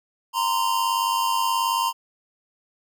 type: tone pair together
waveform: square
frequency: 932.3 / 1030.9 Hz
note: A#5 / C6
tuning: 0 / -26 cents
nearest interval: major second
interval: 174 cents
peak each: -24 dBFS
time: 0.33-1.93 s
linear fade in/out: 50 ms
effects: none